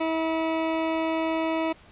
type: tone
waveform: 20% pulse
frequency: 322.9 Hz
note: E4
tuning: 36 cents flat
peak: -19 dBFS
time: 0-1.73 s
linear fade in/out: 10 ms
effects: pink hiss -53 dBFS RMS until 1.91 s + resampled to 8000 Hz